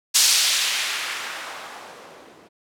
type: noise with low-pass filter sweep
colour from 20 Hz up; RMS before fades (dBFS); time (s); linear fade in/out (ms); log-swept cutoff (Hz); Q
violet; -24; 0.14-2.49; 20; 6000 to 340; 1
effects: none